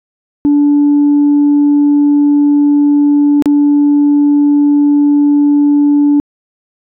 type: tone with dropouts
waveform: sine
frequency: 290 Hz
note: D4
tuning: 22 cents flat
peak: -4 dBFS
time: 0.45-6.2 s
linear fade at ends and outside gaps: 0 ms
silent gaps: 3.423-3.458 s
effects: tanh soft clip ceiling -3 dBFS